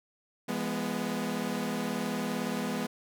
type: chord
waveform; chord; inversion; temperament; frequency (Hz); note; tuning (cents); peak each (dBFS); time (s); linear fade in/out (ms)
sawtooth; F diminished; none; equal with one note detuned; 170.53 / 207.7 / 246.9; F3 / Ab3 / Cb4; -41 / 0 / 0; -34 / -30 / -30; 0.48-2.87; 10
effects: none